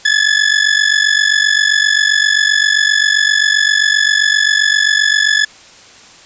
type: ring-modulated tone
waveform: sawtooth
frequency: 1718 Hz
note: A6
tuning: 42 cents flat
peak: -3 dBFS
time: 0.05-5.45 s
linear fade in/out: 0 ms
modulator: 23.8 Hz
effects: white hiss -40 dBFS RMS until 6.25 s + resampled to 16000 Hz